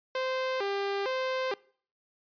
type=tone with vibrato; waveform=sawtooth; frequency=454.7 Hz; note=A#4; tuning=43 cents flat; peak=-25 dBFS; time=0.15-1.54 s; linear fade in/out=2 ms; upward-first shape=square; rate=1.1 Hz; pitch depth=230 cents each way; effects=noise-tail reverb RT60 0.5 s tail -24 dB re dry + resampled to 11025 Hz